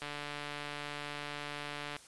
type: click train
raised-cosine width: 0.3 ms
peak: -24 dBFS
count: 285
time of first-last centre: 0.02-1.965 s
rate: 146 Hz
effects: white hiss -56 dBFS RMS until 2.07 s + resampled to 24000 Hz